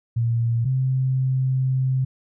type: tone pair in turn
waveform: sine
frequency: 116.54 / 130.81 Hz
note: A#2 / C3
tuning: 0 / 0 cents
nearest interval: major second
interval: 200 cents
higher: second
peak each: -18 dBFS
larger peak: neither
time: 0.16-0.65 / 0.65-2.05 s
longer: second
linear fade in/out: 10 ms
effects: none